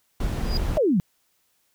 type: noise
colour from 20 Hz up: brown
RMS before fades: -25 dBFS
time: 0.2-0.78 s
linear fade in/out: 5 ms
type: tone with exponential growth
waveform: triangle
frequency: 4884 Hz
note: D#8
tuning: 33 cents flat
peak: -23 dBFS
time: 0.39-0.57 s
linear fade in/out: 0 ms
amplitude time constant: 37 ms
type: exponential sweep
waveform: sine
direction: down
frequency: 659 to 160 Hz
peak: -17 dBFS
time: 0.77-1 s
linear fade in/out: 0 ms
effects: white hiss -68 dBFS RMS until 1.74 s